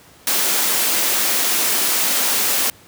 white high-pass noise, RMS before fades -18 dBFS, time 0.27-2.7 s, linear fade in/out 2 ms, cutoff 200 Hz, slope 24 dB/octave, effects pink hiss -47 dBFS RMS until 2.87 s + high-pass 80 Hz 12 dB/octave

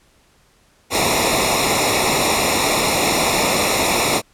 pink noise with comb filter, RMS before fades -17 dBFS, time 0.9-4.22 s, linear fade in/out 50 ms, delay 0.64 ms, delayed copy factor -0.9, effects pink hiss -56 dBFS RMS until 4.33 s + low-pass 11000 Hz 12 dB/octave

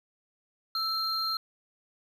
triangle tone pair together, 1318.5 / 4189 Hz, E6 / C8, 0 / +1 cents, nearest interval octave + minor sixth, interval 2001 cents, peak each -31 / -28 dBFS, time 0.75-1.37 s, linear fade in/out 2 ms, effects none

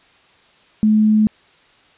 sine tone, 214.8 Hz, A3, 41 cents flat, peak -10 dBFS, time 0.83-1.27 s, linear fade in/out 0 ms, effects white hiss -52 dBFS RMS until 1.97 s + resampled to 8000 Hz

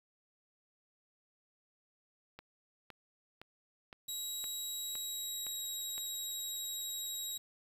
click train, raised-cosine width 0.3 ms, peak -32 dBFS, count 8, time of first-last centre 2.39-5.98 s, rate 1.95 Hz
20% pulse tone with pitch glide, 3850 to 3828 Hz, B7 to A#7, -45 to +45 cents, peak -32 dBFS, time 4.08-7.38 s, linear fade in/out 10 ms, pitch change -10 cents, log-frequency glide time 4.84-5.68 s
effects 9-bit

